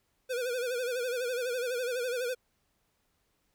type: tone with vibrato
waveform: square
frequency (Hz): 493.9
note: B4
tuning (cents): 0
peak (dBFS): -31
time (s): 0.29-2.35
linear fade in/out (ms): 20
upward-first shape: sine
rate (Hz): 12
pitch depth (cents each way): 84
effects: pink hiss -75 dBFS RMS until 3.54 s